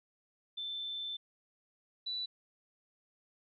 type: tone pair in turn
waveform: sine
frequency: 3538 / 3962 Hz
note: A7 / B7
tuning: +9 / +5 cents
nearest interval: major second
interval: 196 cents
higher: second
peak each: -37 / -35 dBFS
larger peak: second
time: 0.57-1.17 / 2.06-2.26 s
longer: first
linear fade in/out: 10 ms
effects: none